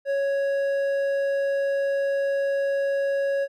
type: tone with hard clipping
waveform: sine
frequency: 554.4 Hz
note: C#5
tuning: in tune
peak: -23 dBFS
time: 0.05-3.48 s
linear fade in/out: 50 ms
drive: 6 dB
effects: none